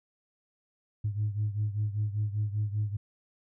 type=beating tone pair; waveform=sine; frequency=103.83 / 108.93 Hz; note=G#2 / A2; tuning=0 / -17 cents; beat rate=5.1 Hz; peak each=-28 / -32 dBFS; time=1.04-2.97 s; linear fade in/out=10 ms; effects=tanh soft clip ceiling -22 dBFS